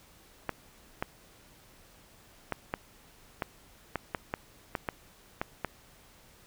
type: clicks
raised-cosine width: 0.5 ms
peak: -15 dBFS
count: 12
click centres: 0.493 / 1.025 / 2.523 / 2.739 / 3.422 / 3.957 / 4.148 / 4.339 / 4.752 / 4.888 / 5.415 / 5.647 s
effects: pink hiss -58 dBFS RMS until 6.46 s